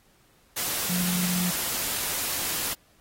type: tone in noise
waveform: sine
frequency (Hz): 179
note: F3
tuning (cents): +43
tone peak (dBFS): -26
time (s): 0.89-1.51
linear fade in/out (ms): 10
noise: white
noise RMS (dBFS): -29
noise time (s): 0.56-2.74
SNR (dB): 0
effects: pink hiss -62 dBFS RMS until 3 s + AAC 48 kbps